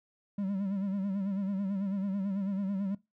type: tone with vibrato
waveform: triangle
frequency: 196 Hz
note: G3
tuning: in tune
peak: -28 dBFS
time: 0.38-2.95 s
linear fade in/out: 5 ms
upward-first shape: sine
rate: 9.1 Hz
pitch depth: 75 cents each way
effects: noise-tail reverb RT60 0.2 s tail -19 dB re dry